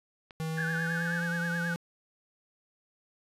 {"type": "clicks", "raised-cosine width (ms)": 0.3, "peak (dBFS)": -31, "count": 3, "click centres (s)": [0.308, 0.756, 1.231]}
{"type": "tone with pitch glide", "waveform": "square", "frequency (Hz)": [160, 170.5], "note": ["D#3", "F3"], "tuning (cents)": [49, -41], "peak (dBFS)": -32, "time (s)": [0.4, 1.76], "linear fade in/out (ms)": 0, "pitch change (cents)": 110, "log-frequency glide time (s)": [0.51, 1.16]}
{"type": "tone bursts", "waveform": "sine", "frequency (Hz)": 1733, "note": "A6", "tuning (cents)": -27, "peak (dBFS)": -37, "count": 4, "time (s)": [0.57, 1.196], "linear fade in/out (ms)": 2, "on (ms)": 140, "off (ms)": 22}
{"type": "tone with vibrato", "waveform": "sine", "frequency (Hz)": 1569, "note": "G6", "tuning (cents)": 1, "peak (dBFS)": -32, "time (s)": [0.58, 1.74], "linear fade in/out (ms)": 2, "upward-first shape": "triangle", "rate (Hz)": 9.4, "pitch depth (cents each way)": 140}
{"effects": ["resampled to 32000 Hz"]}